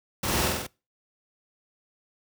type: noise with echo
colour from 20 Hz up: pink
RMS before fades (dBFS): -28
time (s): 0.23-0.48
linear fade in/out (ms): 5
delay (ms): 47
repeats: 4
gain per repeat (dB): -2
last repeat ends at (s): 0.668
effects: noise-tail reverb RT60 0.3 s tail -24 dB re dry + high-pass 60 Hz 12 dB/octave